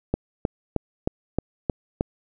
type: click train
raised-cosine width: 2 ms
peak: -8 dBFS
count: 7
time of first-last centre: 0.14-2.009 s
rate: 3.21 Hz
effects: none